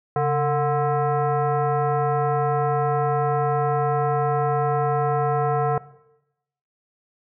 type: tone with frequency modulation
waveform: sine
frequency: 138.59 Hz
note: C#3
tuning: in tune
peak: -18 dBFS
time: 0.16-5.78 s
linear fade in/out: 2 ms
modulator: 590 Hz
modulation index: 1.5
effects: noise-tail reverb RT60 0.9 s tail -18 dB re dry